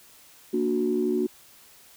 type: chord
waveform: sine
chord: Bb augmented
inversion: none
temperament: equal with one note detuned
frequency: 233.1 / 293.7 / 366.2 Hz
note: Bb3 / D4 / F#4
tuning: 0 / 0 / -18 cents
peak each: -27 / -28 / -24 dBFS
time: 0.53-1.27 s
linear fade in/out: 10 ms
effects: tanh soft clip ceiling -13 dBFS + white hiss -53 dBFS RMS until 1.96 s